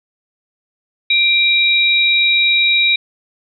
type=tone pair together; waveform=sine; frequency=2365 / 3814 Hz; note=D7 / A#7; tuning=+12 / +39 cents; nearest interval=minor sixth; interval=827 cents; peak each=-13 dBFS; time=1.1-2.96 s; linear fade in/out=5 ms; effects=none